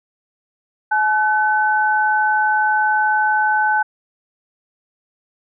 sine tone pair together, 854.1 / 1513 Hz, G#5 / F#6, +48 / +38 cents, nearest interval minor seventh, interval 990 cents, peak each -16 / -17 dBFS, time 0.91-3.83 s, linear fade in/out 10 ms, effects none

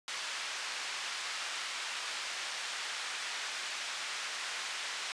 pink band-pass noise, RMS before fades -39 dBFS, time 0.08-5.12 s, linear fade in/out 0 ms, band 1400 to 6000 Hz, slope 12 dB/octave, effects resampled to 22050 Hz

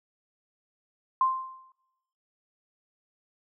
sine tone with exponential decay, 1046.5 Hz, C6, in tune, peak -18 dBFS, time 1.21-1.72 s, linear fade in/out 2 ms, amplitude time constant 110 ms, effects noise-tail reverb RT60 1.0 s tail -23 dB re dry

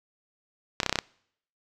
clicks, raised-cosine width 0.2 ms, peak -6 dBFS, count 7, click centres 0.802 / 0.832 / 0.863 / 0.895 / 0.927 / 0.957 / 0.988 s, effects noise-tail reverb RT60 0.7 s tail -26 dB re dry

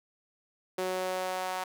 sawtooth tone with high-pass filter sweep, 185 Hz, F#3, in tune, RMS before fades -33 dBFS, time 0.78-1.64 s, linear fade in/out 5 ms, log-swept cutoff 420 to 830 Hz, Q 2.3, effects none

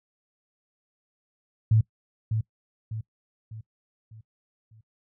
sine tone with echo, 110 Hz, A2, in tune, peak -16 dBFS, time 1.71-1.81 s, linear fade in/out 5 ms, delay 600 ms, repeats 5, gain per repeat -7 dB, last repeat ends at 4.81 s, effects noise-tail reverb RT60 0.1 s tail -22 dB re dry

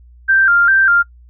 sine tone with vibrato, 1480 Hz, F#6, in tune, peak -8 dBFS, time 0.28-1.03 s, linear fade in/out 20 ms, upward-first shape square, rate 2.5 Hz, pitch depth 100 cents each way, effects noise-tail reverb RT60 0.1 s tail -24 dB re dry + added 60 Hz sine -40 dBFS peak until 1.29 s

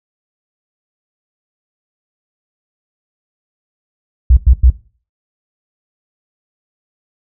sine tone bursts, 61.74 Hz, B1, in tune, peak -3 dBFS, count 3, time 4.3-4.701 s, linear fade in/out 5 ms, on 69 ms, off 97 ms, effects noise-tail reverb RT60 0.4 s tail -17 dB re dry

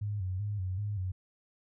sine tone with vibrato, 98 Hz, G2, in tune, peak -31 dBFS, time 0.01-1.12 s, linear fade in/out 10 ms, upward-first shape square, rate 2.6 Hz, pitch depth 96 cents each way, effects none

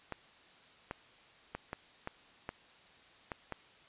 clicks, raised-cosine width 0.5 ms, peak -23 dBFS, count 8, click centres 0.123 / 0.911 / 1.55 / 1.731 / 2.074 / 2.491 / 3.318 / 3.523 s, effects white hiss -60 dBFS RMS until 3.88 s + resampled to 8000 Hz

